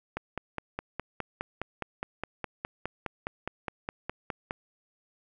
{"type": "click train", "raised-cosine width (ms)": 0.5, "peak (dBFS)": -17, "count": 22, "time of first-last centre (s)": [0.17, 4.509], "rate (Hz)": 4.84, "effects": []}